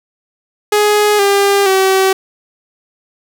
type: tone with pitch steps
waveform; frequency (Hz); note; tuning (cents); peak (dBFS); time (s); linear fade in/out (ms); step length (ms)
sawtooth; 417.9 / 399.7 / 382.3; G#4 / G4 / G4; +11 / +34 / -43; -5; 0.72-2.13; 5; 470
effects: none